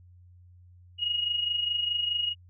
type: tone with amplitude modulation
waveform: sine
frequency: 2882 Hz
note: F#7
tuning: 46 cents flat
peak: -23 dBFS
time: 0.98-2.35 s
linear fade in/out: 50 ms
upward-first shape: sine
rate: 24.8 Hz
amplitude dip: 60%
effects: added 89 Hz sine -51 dBFS peak until 2.49 s